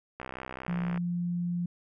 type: click train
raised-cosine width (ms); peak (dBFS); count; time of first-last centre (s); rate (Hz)
0.5; -23; 51; 0.2-0.975; 64.5
type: tone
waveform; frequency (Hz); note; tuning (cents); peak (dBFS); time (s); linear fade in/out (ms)
sine; 174.61; F3; 0; -28; 0.68-1.66; 5
effects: none